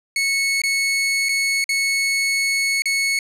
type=tone with dropouts; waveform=sawtooth; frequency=2203 Hz; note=C#7; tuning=11 cents flat; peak=-14 dBFS; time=0.16-3.19 s; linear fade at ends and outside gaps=2 ms; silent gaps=0.618-0.636 / 1.287-1.291 / 1.642-1.691 / 2.821-2.856 s; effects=low-pass 11000 Hz 12 dB/octave